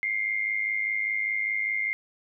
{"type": "tone with amplitude modulation", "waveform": "sine", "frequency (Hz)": 2111, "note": "C7", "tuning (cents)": 15, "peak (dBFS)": -22, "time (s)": [0.03, 1.93], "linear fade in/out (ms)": 0, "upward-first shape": "sine", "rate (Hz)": 105, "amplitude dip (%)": 65, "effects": []}